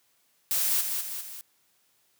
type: noise with echo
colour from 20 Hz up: blue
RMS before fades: -26 dBFS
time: 0.51-0.81 s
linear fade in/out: 0 ms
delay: 200 ms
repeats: 3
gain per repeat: -5 dB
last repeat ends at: 1.41 s
effects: white hiss -68 dBFS RMS until 2.19 s + high-pass 80 Hz 12 dB/octave